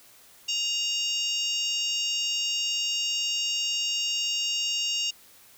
harmonic tone with a mistuned harmonic, 938 Hz, A#5, 11 cents sharp, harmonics 3 / 4 / 5 / 6 / 7 / 8, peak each -27 / -38 / -37 / -34 / -35 / -39 dBFS, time 0.48-5.11 s, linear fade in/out 10 ms, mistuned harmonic 6, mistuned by -39 cents, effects white hiss -54 dBFS RMS until 5.57 s

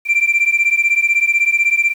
sine beating tone pair, 2349 / 2365 Hz, D7 / D7, 0 / +12 cents, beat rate 16 Hz, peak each -13 / -13 dBFS, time 0.05-1.94 s, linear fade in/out 50 ms, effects tanh soft clip ceiling -8 dBFS + 7-bit

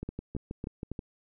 two click trains, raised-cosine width 3 ms, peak -22 / -23 dBFS, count 4 / 7, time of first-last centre 0.09-0.916 / 0.03-0.992 s, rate 3.63 / 6.24 Hz, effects none

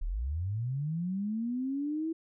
sine linear sweep, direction up, 30.87 to 329.6 Hz, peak -30 dBFS, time 0.01-2.13 s, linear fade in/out 10 ms, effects none

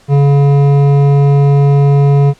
triangle tone with hard clipping, 141.4 Hz, C#3, 35 cents sharp, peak -7 dBFS, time 0.08-2.34 s, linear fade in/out 50 ms, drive 15 dB, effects pink hiss -46 dBFS RMS until 2.39 s + low-pass 8000 Hz 12 dB/octave

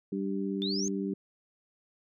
harmonic tone, 97.9 Hz, G2, 2 cents flat, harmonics 2 / 3 / 4, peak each -32 / -35 / -36 dBFS, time 0.12-1.14 s, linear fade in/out 5 ms
sine exponential sweep, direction up, 3492 to 6640 Hz, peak -32 dBFS, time 0.62-0.88 s, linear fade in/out 0 ms
effects none

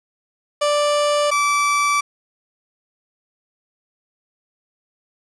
30% pulse tone pair in turn, 587.3 / 1158.4 Hz, D5 / D6, 0 / -24 cents, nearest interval octave, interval 1176 cents, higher second, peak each -13 dBFS, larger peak neither, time 0.61-1.31 / 1.31-2.01 s, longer neither, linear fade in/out 10 ms, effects resampled to 22050 Hz + 7-bit

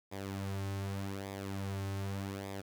sawtooth tone with flanger, 98 Hz, G2, in tune, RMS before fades -39 dBFS, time 0.11-2.62 s, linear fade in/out 20 ms, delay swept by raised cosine 0.69 to 4.29 ms, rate 0.84 Hz, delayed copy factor -0.65, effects 10-bit

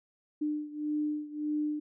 sine beating tone pair, 299.6 / 301.3 Hz, D4 / D4, +35 / +44 cents, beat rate 1.7 Hz, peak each -32 / -35 dBFS, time 0.41-1.8 s, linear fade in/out 10 ms, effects none

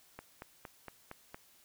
click train, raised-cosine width 0.5 ms, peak -29 dBFS, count 6, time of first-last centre 0.19-1.345 s, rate 4.33 Hz, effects white hiss -64 dBFS RMS until 1.64 s

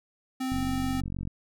square tone, 260.1 Hz, C4, 10 cents flat, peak -29 dBFS, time 0.4-1.01 s, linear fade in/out 10 ms
click train, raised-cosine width 5 ms, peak -22 dBFS, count 36, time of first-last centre 0.52-1.274 s, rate 46.4 Hz
effects none

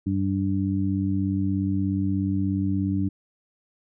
harmonic tone, 96.8 Hz, G2, 21 cents flat, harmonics 1 / 2 / 3, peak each -26 / -26 / -26 dBFS, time 0.06-3.09 s, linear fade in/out 10 ms, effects none

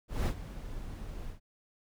brown noise with ADSR envelope, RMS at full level -26 dBFS, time 0.08-1.4 s, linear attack 180 ms, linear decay 79 ms, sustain -15 dB, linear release 110 ms, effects none

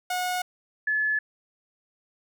sawtooth / sine tone pair in turn, 727 / 1719.6 Hz, F#5 / A6, -31 / -40 cents, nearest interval octave + minor third, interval 1491 cents, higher second, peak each -22 dBFS, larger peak neither, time 0.1-0.42 / 0.87-1.19 s, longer neither, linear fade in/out 5 ms, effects none

